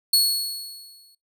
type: tone with exponential decay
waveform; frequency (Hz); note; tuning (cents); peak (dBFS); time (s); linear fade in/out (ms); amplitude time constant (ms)
sawtooth; 4365; C#8; -28; -11; 0.13-1.15; 5; 220
effects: noise-tail reverb RT60 0.2 s tail -25 dB re dry